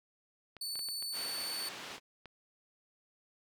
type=clicks; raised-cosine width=0.3 ms; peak=-33 dBFS; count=11; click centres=0.567 / 0.756 / 0.792 / 0.887 / 1.025 / 1.209 / 1.261 / 1.411 / 1.909 / 1.981 / 2.257 s
type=tone; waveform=sawtooth; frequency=4484 Hz; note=C#8; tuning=19 cents sharp; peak=-34 dBFS; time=0.61-1.69 s; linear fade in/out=5 ms
type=band-pass noise; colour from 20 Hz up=white; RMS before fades=-46 dBFS; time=1.12-2 s; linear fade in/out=50 ms; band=190 to 3700 Hz; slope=12 dB/octave
effects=none